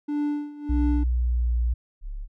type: tone with tremolo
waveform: triangle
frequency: 293.7 Hz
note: D4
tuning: in tune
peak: -20 dBFS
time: 0.08-1.04 s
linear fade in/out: 10 ms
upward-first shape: sine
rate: 1.6 Hz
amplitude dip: 85%
type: tone with pitch glide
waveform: sine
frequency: 61.74 to 59.19 Hz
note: B1 to A#1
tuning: 0 to +27 cents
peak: -20 dBFS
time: 0.69-1.74 s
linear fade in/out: 10 ms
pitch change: -73 cents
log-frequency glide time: 0.89-1.54 s
type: tone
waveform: sine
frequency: 35.36 Hz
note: C#1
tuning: 35 cents sharp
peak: -30 dBFS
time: 2.01-2.28 s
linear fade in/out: 50 ms
effects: none